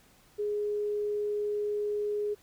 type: tone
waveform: sine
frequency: 415.9 Hz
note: G#4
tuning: 2 cents sharp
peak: -28 dBFS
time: 0.38-2.35 s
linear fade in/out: 20 ms
effects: pink hiss -61 dBFS RMS until 2.42 s